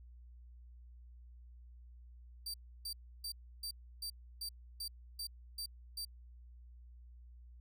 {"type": "tone bursts", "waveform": "sawtooth", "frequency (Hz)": 4659, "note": "D8", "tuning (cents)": -15, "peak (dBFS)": -37, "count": 10, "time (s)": [2.46, 6.05], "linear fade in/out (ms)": 5, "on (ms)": 80, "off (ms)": 310, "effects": ["added 60 Hz sine -53 dBFS peak until 7.6 s"]}